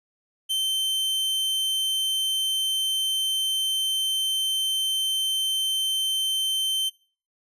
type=tone; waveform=45% pulse; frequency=3100 Hz; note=G7; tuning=20 cents flat; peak=-22 dBFS; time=0.49-6.9 s; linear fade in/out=20 ms; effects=noise-tail reverb RT60 0.4 s tail -22 dB re dry + resampled to 32000 Hz